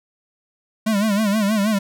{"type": "tone with vibrato", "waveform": "square", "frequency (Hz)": 209, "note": "G#3", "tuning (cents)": 11, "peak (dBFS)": -17, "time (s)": [0.86, 1.79], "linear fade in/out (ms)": 10, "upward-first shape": "sine", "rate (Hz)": 6.3, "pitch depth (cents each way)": 110, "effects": []}